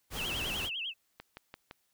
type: noise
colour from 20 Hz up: pink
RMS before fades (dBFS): -39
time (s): 0.1-0.7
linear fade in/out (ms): 50
type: tone with vibrato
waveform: sine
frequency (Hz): 2920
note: F#7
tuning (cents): -24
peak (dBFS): -34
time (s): 0.15-0.94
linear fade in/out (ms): 50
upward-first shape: sine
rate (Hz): 10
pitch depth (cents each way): 200
type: click train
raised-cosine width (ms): 0.3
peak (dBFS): -28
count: 4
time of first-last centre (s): 1.2-1.711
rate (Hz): 5.87
effects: white hiss -75 dBFS RMS until 1.93 s